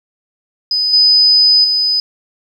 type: tone with level steps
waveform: sine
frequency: 5000 Hz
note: D#8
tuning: 8 cents sharp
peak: -12 / -6 / -11 dBFS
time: 0.71-2 s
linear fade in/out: 2 ms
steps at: 0.93 / 1.64 s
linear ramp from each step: 5 ms
effects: 7-bit